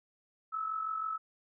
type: tone with amplitude modulation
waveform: sine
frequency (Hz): 1300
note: E6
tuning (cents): -24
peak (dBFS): -30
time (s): 0.52-1.18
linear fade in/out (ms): 20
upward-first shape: sine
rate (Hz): 46.3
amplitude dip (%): 60
effects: none